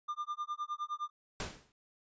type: tone with tremolo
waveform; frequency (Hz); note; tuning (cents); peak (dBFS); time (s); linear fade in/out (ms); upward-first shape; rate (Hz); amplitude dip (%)
triangle; 1201; D6; +38; -31; 0.08-1.1; 10; sine; 9.7; 100
type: noise with exponential decay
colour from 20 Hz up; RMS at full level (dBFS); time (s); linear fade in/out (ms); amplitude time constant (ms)
pink; -35; 1.4-1.72; 1; 69
effects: resampled to 16000 Hz